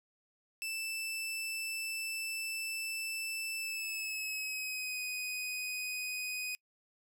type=tone with pitch glide; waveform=sawtooth; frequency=2647 to 2498 Hz; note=E7 to D#7; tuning=+7 to +6 cents; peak=-33 dBFS; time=0.62-6.55 s; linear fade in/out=0 ms; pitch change=-101 cents; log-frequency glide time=3.57-5.02 s; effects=noise-tail reverb RT60 0.1 s tail -26 dB re dry